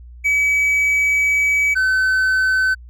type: tone pair in turn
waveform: triangle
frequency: 2282 / 1523.1 Hz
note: C#7 / F#6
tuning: +50 / +50 cents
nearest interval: perfect fifth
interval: 700 cents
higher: first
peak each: -12 dBFS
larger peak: neither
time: 0.24-1.75 / 1.75-2.75 s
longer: first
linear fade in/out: 20 ms
effects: added 60 Hz sine -36 dBFS peak until 2.89 s